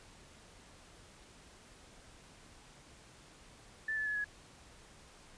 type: tone with pitch steps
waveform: sine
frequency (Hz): 1760 / 1732.8 / 1706 / 1679.6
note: A6 / A6 / G#6 / G#6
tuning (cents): 0 / -27 / +46 / +19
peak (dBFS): -33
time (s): 3.88-4.244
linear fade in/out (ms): 5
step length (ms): 91
effects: pink hiss -58 dBFS RMS until 5.37 s + resampled to 22050 Hz